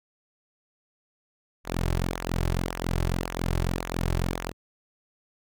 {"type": "tone with flanger", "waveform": "sawtooth", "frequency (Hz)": 43.65, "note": "F1", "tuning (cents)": 0, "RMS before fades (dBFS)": -28, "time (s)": [1.64, 4.53], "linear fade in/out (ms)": 50, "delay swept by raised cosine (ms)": [0.21, 4.21], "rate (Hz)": 1.8, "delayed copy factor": -0.75, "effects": []}